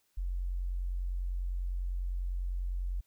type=tone; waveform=sine; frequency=45 Hz; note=F#1; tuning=47 cents flat; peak=-31 dBFS; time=0.17-3.01 s; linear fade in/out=10 ms; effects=white hiss -74 dBFS RMS until 3.06 s